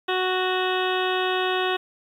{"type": "harmonic tone", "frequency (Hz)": 370, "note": "F#4", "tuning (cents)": 0, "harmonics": [1, 2, 3, 4, 5, 7, 8, 9, 10], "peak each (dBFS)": [-25, -28, -30, -31, -32, -33, -34, -35, -35], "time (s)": [0.08, 1.77], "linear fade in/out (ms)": 10, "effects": ["9-bit"]}